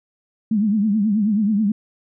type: tone with vibrato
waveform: sine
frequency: 210 Hz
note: G#3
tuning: 19 cents sharp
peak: -15 dBFS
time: 0.51-1.72 s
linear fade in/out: 5 ms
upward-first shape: triangle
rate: 9.3 Hz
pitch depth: 140 cents each way
effects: none